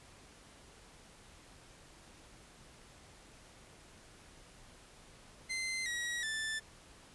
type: tone with pitch steps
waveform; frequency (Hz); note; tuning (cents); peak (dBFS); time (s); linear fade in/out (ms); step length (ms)
sawtooth; 2072 / 1911 / 1762.6; C7 / A#6 / A6; -17 / +43 / +3; -32; 5.49-6.6; 20; 370
effects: pink hiss -58 dBFS RMS until 7.14 s + resampled to 24000 Hz